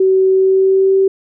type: tone with pitch glide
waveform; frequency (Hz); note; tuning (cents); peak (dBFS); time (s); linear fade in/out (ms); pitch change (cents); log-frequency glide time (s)
sine; 379.4 to 385.8; F#4 to G4; +43 to -28; -8; 0-1.08; 5; +29; 0.29-0.96
effects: none